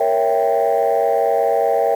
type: chord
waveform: sine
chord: A# diminished seventh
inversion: none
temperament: equal with one note detuned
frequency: 466.2 / 554.4 / 659.3 / 787.2 Hz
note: A#4 / C#5 / E5 / G5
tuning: 0 / 0 / 0 / +7 cents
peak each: -18 / -19 / -18 / -18 dBFS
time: 0-1.95 s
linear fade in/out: 5 ms
effects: tanh soft clip ceiling -8 dBFS + 7-bit